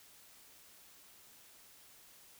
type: silence
effects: white hiss -60 dBFS RMS until 2.39 s